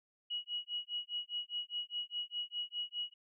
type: tone with tremolo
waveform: sine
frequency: 2911 Hz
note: F#7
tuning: 29 cents flat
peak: -34 dBFS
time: 0.3-3.14 s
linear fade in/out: 10 ms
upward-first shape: sine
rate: 4.9 Hz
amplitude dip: 100%
effects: none